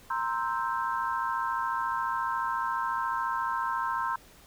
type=chord; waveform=sine; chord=C dominant seventh; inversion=third; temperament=equal; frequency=932.3 / 1046.5 / 1318.5 / 1568 Hz; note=Bb5 / C6 / E6 / G6; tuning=0 / 0 / 0 / 0 cents; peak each=-32 / -31 / -35 / -36 dBFS; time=0.1-4.16 s; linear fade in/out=5 ms; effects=pink hiss -55 dBFS RMS until 4.46 s